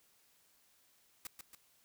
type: noise with echo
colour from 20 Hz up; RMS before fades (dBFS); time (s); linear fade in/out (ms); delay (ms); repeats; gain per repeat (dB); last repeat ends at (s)
white; -44; 1.25-1.27; 2; 140; 2; -5; 1.55
effects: white hiss -70 dBFS RMS until 1.84 s